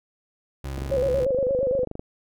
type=tone; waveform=30% pulse; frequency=67.7 Hz; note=C#2; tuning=40 cents flat; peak=-27 dBFS; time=0.64-1.25 s; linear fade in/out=5 ms
type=click train; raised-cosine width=2 ms; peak=-20 dBFS; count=31; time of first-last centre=0.78-1.995 s; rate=24.7 Hz
type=tone with vibrato; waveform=sine; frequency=525 Hz; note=C5; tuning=6 cents sharp; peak=-20 dBFS; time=0.91-1.85 s; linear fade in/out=10 ms; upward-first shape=square; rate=8.6 Hz; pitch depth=75 cents each way
effects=none